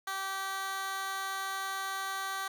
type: tone with high-pass filter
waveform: 15% pulse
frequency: 387 Hz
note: G4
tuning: 22 cents flat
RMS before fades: -36 dBFS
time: 0.07-2.48 s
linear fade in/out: 5 ms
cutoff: 1100 Hz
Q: 1.1
effects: none